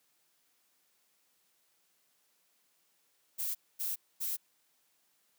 violet noise bursts, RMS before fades -35 dBFS, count 3, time 3.38-4.37 s, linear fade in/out 20 ms, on 170 ms, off 240 ms, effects white hiss -73 dBFS RMS until 5.38 s + high-pass 150 Hz 12 dB/octave

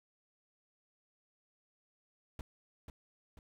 brown noise with echo, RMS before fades -41 dBFS, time 2.39-2.41 s, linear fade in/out 2 ms, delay 490 ms, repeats 2, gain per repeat -6 dB, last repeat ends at 3.39 s, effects none

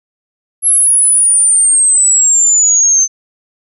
sine exponential sweep, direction down, 11175 to 6200 Hz, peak -6 dBFS, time 0.62-3.08 s, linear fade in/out 50 ms, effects none

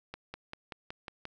accelerating click train, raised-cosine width 0.3 ms, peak -24 dBFS, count 7, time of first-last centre 0.14-1.254 s, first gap 200 ms, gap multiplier 0.97, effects none

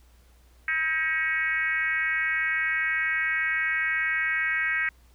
sine tone with frequency modulation, 1905 Hz, A#6, 37 cents sharp, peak -23 dBFS, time 0.68-4.89 s, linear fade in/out 2 ms, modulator 309 Hz, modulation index 1.3, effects added 60 Hz sine -54 dBFS peak until 5.14 s + pink hiss -63 dBFS RMS until 5.14 s

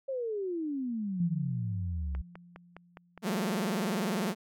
sine exponential sweep, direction down, 551 to 63.1 Hz, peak -31 dBFS, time 0.08-2.22 s, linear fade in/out 10 ms
sine tone with exponential decay, 174.61 Hz, F3, in tune, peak -29 dBFS, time 1.2-3.41 s, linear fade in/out 5 ms, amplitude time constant 480 ms
click train, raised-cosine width 0.5 ms, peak -30 dBFS, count 6, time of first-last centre 2.15-3.177 s, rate 4.87 Hz
sawtooth tone with vibrato, 199.6 Hz, G3, 32 cents sharp, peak -25 dBFS, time 3.22-4.35 s, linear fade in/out 50 ms, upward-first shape sine, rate 20 Hz, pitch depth 250 cents each way
effects none

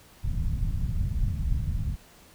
pink low-pass noise, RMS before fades -27 dBFS, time 0.23-1.96 s, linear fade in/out 20 ms, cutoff 150 Hz, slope 24 dB/octave, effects pink hiss -54 dBFS RMS until 2.34 s

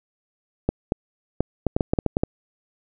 clicks, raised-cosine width 2 ms, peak -6 dBFS, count 11, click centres 0.69 / 0.921 / 1.406 / 1.667 / 1.765 / 1.808 / 1.935 / 1.988 / 2.063 / 2.169 / 2.235 s, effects none

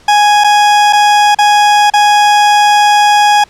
40% pulse tone with dropouts, 830.6 Hz, G#5, in tune, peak -4 dBFS, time 0.08-3.44 s, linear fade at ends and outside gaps 5 ms, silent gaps 0.439-0.443 / 0.927-0.931 / 1.348-1.386 / 1.901-1.936 s, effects pink hiss -43 dBFS RMS until 3.49 s + low-pass 7000 Hz 12 dB/octave

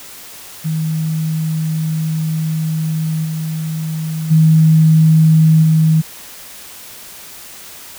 sine tone with level steps, 158.7 Hz, D#3, 35 cents sharp, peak -15 / -18 / -6 / -8 dBFS, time 0.64-6.02 s, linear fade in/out 20 ms, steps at 3.24 / 4.3 / 5.62 s, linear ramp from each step 20 ms, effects white hiss -35 dBFS RMS until 7.98 s

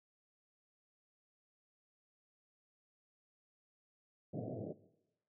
pink band-pass noise, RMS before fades -43 dBFS, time 4.33-4.73 s, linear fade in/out 10 ms, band 100 to 700 Hz, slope 96 dB/octave, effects noise-tail reverb RT60 0.9 s tail -18 dB re dry

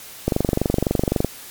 click train, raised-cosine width 2 ms, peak -4 dBFS, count 24, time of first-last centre 0.28-1.246 s, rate 23.8 Hz, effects white hiss -39 dBFS RMS until 1.5 s + MP3 96 kbps

